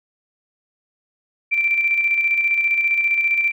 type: tone with tremolo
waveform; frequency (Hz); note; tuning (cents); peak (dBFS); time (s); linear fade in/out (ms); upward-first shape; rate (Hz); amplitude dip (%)
sine; 2349; D7; 0; -14; 1.51-3.52; 20; square; 15; 40
effects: none